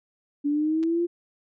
sine linear sweep, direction up, 285.3 to 349.2 Hz, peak -21 dBFS, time 0.44-1.07 s, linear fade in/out 20 ms
clicks, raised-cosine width 0.2 ms, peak -28 dBFS, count 2, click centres 0.83 / 0.836 s
effects none

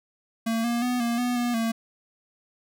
square tone with pitch steps, 226.8 / 236.6 / 247.5 / 235 / 245.6 / 241.5 / 227.1 Hz, A#3 / A#3 / B3 / A#3 / B3 / B3 / A#3, -47 / +26 / +4 / +14 / -9 / -39 / -45 cents, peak -24 dBFS, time 0.46-1.72 s, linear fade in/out 10 ms, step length 180 ms, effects none

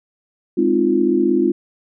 sine chord, F minor seventh, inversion first, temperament equal with one note detuned, 207.7 / 261.6 / 311.1 / 347.2 Hz, Ab3 / C4 / Eb4 / F4, 0 / 0 / 0 / -10 cents, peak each -22 / -19 / -20 / -16 dBFS, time 0.57-1.52 s, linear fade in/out 10 ms, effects none

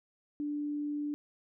sine tone, 293.7 Hz, D4, in tune, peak -32 dBFS, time 0.4-1.14 s, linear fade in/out 0 ms, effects none

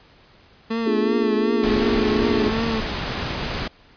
30% pulse tone with vibrato, 223.2 Hz, A3, 25 cents sharp, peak -19 dBFS, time 0.7-2.81 s, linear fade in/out 10 ms, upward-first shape triangle, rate 2.7 Hz, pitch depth 58 cents each way
sine chord, B diminished seventh, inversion none, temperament equal, 246.9 / 293.7 / 349.2 / 415.3 Hz, B3 / D4 / F4 / Ab4, 0 / 0 / 0 / 0 cents, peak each -26 / -27 / -26 / -22 dBFS, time 0.86-2.5 s, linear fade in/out 5 ms
pink noise, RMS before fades -26 dBFS, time 1.63-3.68 s, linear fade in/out 5 ms
effects pink hiss -52 dBFS RMS until 3.96 s + resampled to 11025 Hz

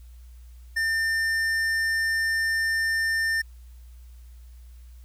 sine tone with tanh clipping, 1800 Hz, A6, 39 cents sharp, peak -24 dBFS, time 0.76-3.42 s, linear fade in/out 10 ms, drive 13 dB, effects added 60 Hz sine -43 dBFS peak until 5.04 s + white hiss -63 dBFS RMS until 5.04 s

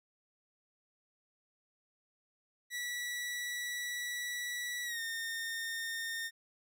sawtooth tone with pitch glide, 1947 to 1827.1 Hz, B6 to A#6, -25 to -35 cents, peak -33 dBFS, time 2.7-6.31 s, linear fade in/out 50 ms, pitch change -110 cents, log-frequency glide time 4.84-5 s, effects none

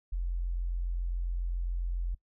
sine tone, 43.65 Hz, F1, in tune, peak -29 dBFS, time 0.12-2.15 s, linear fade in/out 10 ms, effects noise-tail reverb RT60 0.1 s tail -22 dB re dry

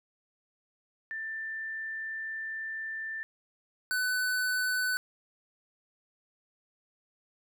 sine / square tone pair in turn, 1778 / 1501.5 Hz, A6 / F#6, +18 / +25 cents, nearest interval minor third, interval 293 cents, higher first, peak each -34 / -28 dBFS, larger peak second, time 1.11-3.23 / 3.91-4.97 s, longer first, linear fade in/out 0 ms, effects none

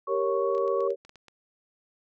sine chord, G diminished, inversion none, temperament equal, 392 / 466.2 / 554.4 Hz, G4 / Bb4 / Db5, 0 / 0 / 0 cents, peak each -28 dBFS, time 0.07-0.96 s, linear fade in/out 50 ms
sine tone with pitch glide, 1108.7 to 1119 Hz, C#6 to C#6, 0 to +16 cents, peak -32 dBFS, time 0.07-0.88 s, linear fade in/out 5 ms, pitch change +16 cents, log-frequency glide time 0.34-0.57 s
clicks, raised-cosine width 0.2 ms, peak -33 dBFS, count 9, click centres 0.55 / 0.58 / 0.679 / 0.806 / 0.905 / 1.05 / 1.094 / 1.157 / 1.283 s
effects none

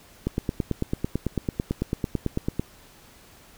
click train, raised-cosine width 3 ms, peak -11 dBFS, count 22, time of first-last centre 0.27-2.596 s, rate 9.03 Hz, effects pink hiss -52 dBFS RMS until 3.57 s

